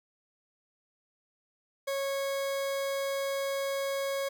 40% pulse tone, 550 Hz, C#5, 14 cents flat, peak -29 dBFS, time 1.87-4.29 s, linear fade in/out 10 ms, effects 11-bit

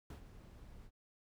brown noise with ADSR envelope, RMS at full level -45 dBFS, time 0.1-0.91 s, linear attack 3 ms, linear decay 100 ms, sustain -10 dB, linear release 60 ms, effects none

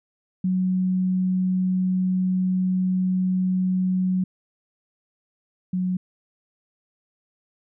sine tone pair in turn, 185 / 183.3 Hz, F#3 / F#3, 0 / -16 cents, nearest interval unison, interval 16 cents, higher first, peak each -19 / -21 dBFS, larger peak first, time 0.44-4.24 / 5.73-5.97 s, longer first, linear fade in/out 5 ms, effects none

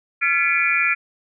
sine tone cluster, 1376 / 1712 / 1996 / 2232 / 2396 Hz, F6 / A6 / B6 / C#7 / D7, -26 / -48 / +18 / +11 / +34 cents, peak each -23 / -25 / -26 / -24 / -19 dBFS, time 0.21-0.95 s, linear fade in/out 20 ms, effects none

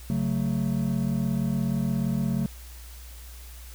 triangle chord, F# minor, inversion second, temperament just, 138.75 / 185 / 222 Hz, C#3 / F#3 / A3, +2 / 0 / +16 cents, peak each -26 / -26 / -26 dBFS, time 0.1-2.46 s, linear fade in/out 0 ms, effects added 60 Hz sine -41 dBFS peak until 3.74 s + white hiss -49 dBFS RMS until 3.74 s

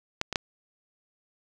clicks, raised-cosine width 0.2 ms, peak -9 / -14 / -7 dBFS, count 3, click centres 0.214 / 0.327 / 0.358 s, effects none

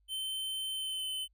square tone with pitch glide, 3086 to 3049 Hz, G7 to G7, -28 to -49 cents, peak -35 dBFS, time 0.08-1.28 s, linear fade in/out 50 ms, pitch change -21 cents, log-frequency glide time 0.73-1.06 s, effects added 50 Hz sine -67 dBFS peak until 1.33 s

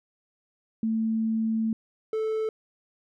sine / triangle tone pair in turn, 222.6 / 438.2 Hz, A3 / A4, +20 / -7 cents, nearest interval octave, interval 1173 cents, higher second, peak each -23 dBFS, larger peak neither, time 0.83-1.73 / 2.13-2.49 s, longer first, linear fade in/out 2 ms, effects none

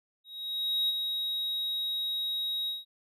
triangle tone with ADSR envelope, 3800 Hz, A#7, 33 cents sharp, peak -23 dBFS, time 0.24-2.85 s, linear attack 650 ms, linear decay 25 ms, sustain -5 dB, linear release 170 ms, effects none

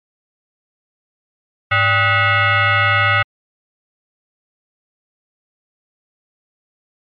sine tone with frequency modulation, 103.83 Hz, G#2, in tune, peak -11 dBFS, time 1.71-3.23 s, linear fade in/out 10 ms, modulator 686 Hz, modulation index 3.4, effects MP3 64 kbps

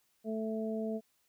harmonic tone, 220 Hz, A3, in tune, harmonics 1 / 2 / 3, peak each -35 / -38 / -40 dBFS, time 0.24-1.01 s, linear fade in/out 50 ms, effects white hiss -74 dBFS RMS until 1.28 s

